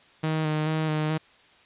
sawtooth tone with vibrato, 155.56 Hz, D#3, in tune, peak -20 dBFS, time 0.23-1.18 s, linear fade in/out 10 ms, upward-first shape square, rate 2.3 Hz, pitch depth 20 cents each way, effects white hiss -56 dBFS RMS until 1.65 s + resampled to 8000 Hz

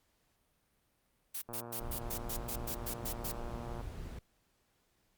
blue noise bursts, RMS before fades -39 dBFS, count 11, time 1.34-3.32 s, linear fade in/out 10 ms, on 80 ms, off 110 ms
click train, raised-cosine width 1 ms, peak -32 dBFS, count 275, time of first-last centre 1.49-3.812 s, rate 118 Hz
brown noise, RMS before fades -43 dBFS, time 1.8-4.19 s, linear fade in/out 5 ms
effects pink hiss -75 dBFS RMS until 5.17 s + Opus 48 kbps

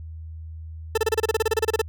40% pulse tone bursts, 442.4 Hz, A4, 9 cents sharp, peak -17 dBFS, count 16, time 0.95-1.817 s, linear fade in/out 5 ms, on 27 ms, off 29 ms, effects added 80 Hz sine -34 dBFS peak until 1.88 s

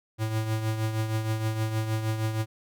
square tone with tremolo, 110 Hz, A2, in tune, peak -24 dBFS, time 0.18-2.46 s, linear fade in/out 50 ms, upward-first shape triangle, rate 6.4 Hz, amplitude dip 60%, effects none

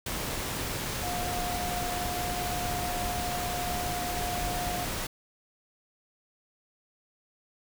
sine tone in noise, 713 Hz, F5, 36 cents sharp, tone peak -33 dBFS, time 1.03-4.85 s, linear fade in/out 5 ms, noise pink, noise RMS -33 dBFS, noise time 0.06-5.07 s, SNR -3 dB, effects none

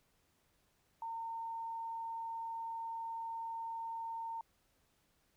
sine tone, 912 Hz, A#5, 38 cents flat, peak -39 dBFS, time 1.02-4.41 s, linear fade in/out 2 ms, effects pink hiss -75 dBFS RMS until 5.36 s

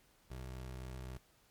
25% pulse tone, 63.7 Hz, C2, 46 cents flat, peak -40 dBFS, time 0.3-1.18 s, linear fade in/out 10 ms, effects pink hiss -69 dBFS RMS until 1.5 s + MP3 96 kbps

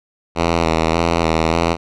5% pulse tone with vibrato, 82.41 Hz, E2, in tune, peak -3 dBFS, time 0.35-1.77 s, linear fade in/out 50 ms, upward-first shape square, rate 1.7 Hz, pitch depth 32 cents each way, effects low-pass 5000 Hz 12 dB/octave

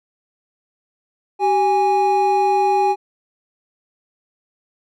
triangle tone pair together, 384.7 / 822 Hz, G4 / G#5, -33 / -18 cents, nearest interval octave + minor second, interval 1315 cents, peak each -17 / -13 dBFS, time 1.39-2.96 s, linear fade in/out 50 ms, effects none

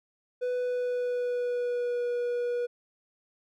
triangle tone with pitch glide, 496.5 to 484 Hz, B4 to B4, +9 to -35 cents, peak -25 dBFS, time 0.41-2.67 s, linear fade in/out 20 ms, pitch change -44 cents, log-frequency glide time 0.55-2.06 s, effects none

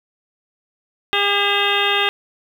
harmonic tone with a mistuned harmonic, 404 Hz, G#4, 48 cents flat, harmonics 1 / 2 / 3 / 4 / 5 / 6 / 7 / 8 / 9, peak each -24 / -24 / -24 / -24 / -24 / -24 / -24 / -24 / -24 dBFS, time 1.13-2.09 s, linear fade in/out 0 ms, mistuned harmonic 6, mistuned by +100 cents, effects 7-bit

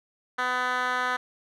10% pulse tone with band-pass filter, 250.8 Hz, B3, 27 cents sharp, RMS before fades -27 dBFS, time 0.38-1.17 s, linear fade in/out 10 ms, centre 1600 Hz, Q 1.5, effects none

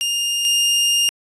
sawtooth tone pair in turn, 2818 / 2818 Hz, F7 / F7, +15 / +15 cents, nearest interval unison, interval 0 cents, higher neither, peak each -15 / -11 dBFS, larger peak second, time 0.01-0.45 / 0.45-1.09 s, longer second, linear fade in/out 0 ms, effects resampled to 24000 Hz

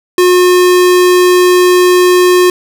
square tone, 360 Hz, F#4, 47 cents flat, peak -5 dBFS, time 0.18-2.5 s, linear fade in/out 2 ms, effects none

